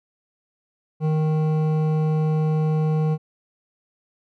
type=tone with hard clipping; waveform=sine; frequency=155.56 Hz; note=D#3; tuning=in tune; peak=-20 dBFS; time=1-3.18 s; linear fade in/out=50 ms; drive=11 dB; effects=none